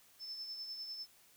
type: tone with tremolo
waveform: sine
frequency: 5274 Hz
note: E8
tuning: in tune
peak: -40 dBFS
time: 0.19-1.07 s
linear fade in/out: 50 ms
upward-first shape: triangle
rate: 10 Hz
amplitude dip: 50%
effects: white hiss -65 dBFS RMS until 1.36 s